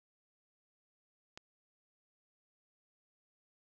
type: click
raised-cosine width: 0.2 ms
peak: -29 dBFS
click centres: 1.375 s
effects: none